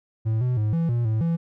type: tone with pitch steps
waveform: triangle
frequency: 110.7 / 125.3 / 106.8 / 166.2 / 119 / 109.9 / 167.1 Hz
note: A2 / B2 / G#2 / E3 / A#2 / A2 / E3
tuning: +11 / +25 / +49 / +15 / +36 / -2 / +24 cents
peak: -18 dBFS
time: 0.25-1.37 s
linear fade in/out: 20 ms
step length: 160 ms
effects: none